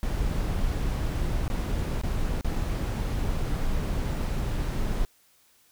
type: noise with dropouts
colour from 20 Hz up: brown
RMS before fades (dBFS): -27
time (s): 0.03-5.05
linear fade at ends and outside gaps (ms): 0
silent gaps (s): 1.48-1.501 / 2.014-2.035 / 2.41-2.446
effects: white hiss -62 dBFS RMS until 5.71 s